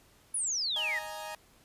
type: exponential sweep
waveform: sine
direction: down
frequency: 10548 to 1796 Hz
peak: -29 dBFS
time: 0.34-0.99 s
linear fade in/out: 5 ms
type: chord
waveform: sawtooth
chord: D# suspended fourth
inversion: none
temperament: equal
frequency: 622.3 / 830.6 / 932.3 Hz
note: D#5 / G#5 / A#5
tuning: 0 / 0 / 0 cents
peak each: -39 dBFS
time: 0.76-1.35 s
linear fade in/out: 2 ms
effects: pink hiss -62 dBFS RMS until 1.64 s + resampled to 32000 Hz